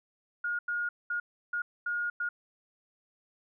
sine tone bursts at uneven times, 1430 Hz, F6, 41 cents sharp, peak -29 dBFS, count 6, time 0.44-0.59 / 0.68-0.89 / 1.1-1.2 / 1.53-1.62 / 1.86-2.1 / 2.2-2.29 s, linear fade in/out 5 ms, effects none

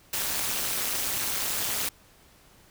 white noise with amplitude modulation, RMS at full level -25 dBFS, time 0.13-1.89 s, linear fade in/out 5 ms, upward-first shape sine, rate 214 Hz, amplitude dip 95%, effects pink hiss -57 dBFS RMS until 2.7 s

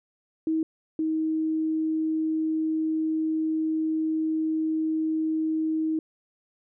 sine tone pair in turn, 319.1 / 316.3 Hz, D#4 / D#4, +44 / +29 cents, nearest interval unison, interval 15 cents, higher first, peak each -22 / -23 dBFS, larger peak first, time 0.47-0.63 / 0.99-5.99 s, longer second, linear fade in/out 2 ms, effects none

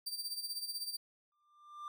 sawtooth tone with tremolo, 4672 Hz, D8, 10 cents flat, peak -33 dBFS, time 0.06-0.97 s, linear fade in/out 10 ms, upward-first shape sine, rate 16 Hz, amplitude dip 70%
triangle tone with exponential growth, 1190 Hz, D6, 22 cents sharp, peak -38 dBFS, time 1.32-1.88 s, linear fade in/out 1 ms, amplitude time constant 120 ms
effects none

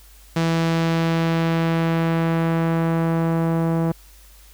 sawtooth tone with low-pass filter sweep, 164.81 Hz, E3, in tune, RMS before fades -20 dBFS, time 0.36-3.92 s, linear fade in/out 5 ms, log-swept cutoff 6100 to 920 Hz, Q 0.76, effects added 50 Hz sine -46 dBFS peak until 4.53 s + white hiss -51 dBFS RMS until 4.53 s

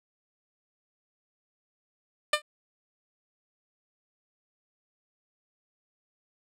10% pulse tone with exponential decay, 599 Hz, D5, 34 cents sharp, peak -9 dBFS, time 2.33-2.42 s, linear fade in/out 5 ms, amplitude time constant 19 ms, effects low-pass 10000 Hz 12 dB/octave

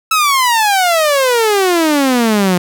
sawtooth exponential sweep, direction down, 1318.5 to 174.61 Hz, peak -6 dBFS, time 0.11-2.58 s, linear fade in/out 5 ms, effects none

